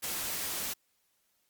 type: noise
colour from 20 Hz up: white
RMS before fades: -35 dBFS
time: 0.02-0.74 s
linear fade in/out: 20 ms
effects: white hiss -74 dBFS RMS until 1.49 s + Opus 48 kbps